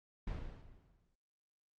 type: noise with exponential decay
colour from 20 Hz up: brown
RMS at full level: -38 dBFS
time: 0.27-1.15 s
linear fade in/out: 5 ms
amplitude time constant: 190 ms
effects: low-pass 4000 Hz 12 dB/octave + Opus 48 kbps